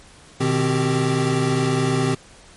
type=tone cluster; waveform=square; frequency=123.9 / 153.7 / 260.3 / 391.2 Hz; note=B2 / D#3 / C4 / G4; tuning=+6 / -21 / -9 / -4 cents; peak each=-24 dBFS; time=0.4-2.15 s; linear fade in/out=10 ms; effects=pink hiss -47 dBFS RMS until 2.56 s + MP3 48 kbps